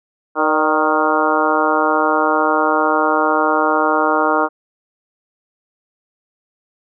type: harmonic tone with a mistuned harmonic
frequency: 155.56 Hz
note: D#3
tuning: in tune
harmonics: 2 / 3 / 4 / 5 / 6 / 7 / 8 / 9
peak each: -21 / -21 / -21 / -21 / -21 / -21 / -21 / -21 dBFS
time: 0.35-4.49 s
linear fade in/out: 50 ms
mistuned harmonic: 4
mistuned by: -44 cents
effects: none